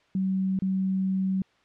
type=tone with dropouts; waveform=sine; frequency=190 Hz; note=F#3; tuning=46 cents sharp; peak=-23 dBFS; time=0.15-1.42 s; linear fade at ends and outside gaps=2 ms; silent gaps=0.59-0.621 s; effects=white hiss -63 dBFS RMS until 1.64 s + low-pass 3000 Hz 12 dB/octave